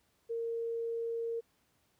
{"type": "tone", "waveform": "sine", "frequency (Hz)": 461.3, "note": "A#4", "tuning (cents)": -18, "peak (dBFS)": -33, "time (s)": [0.29, 1.41], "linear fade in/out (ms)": 20, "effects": ["pink hiss -73 dBFS RMS until 1.99 s", "high-pass 60 Hz 12 dB/octave"]}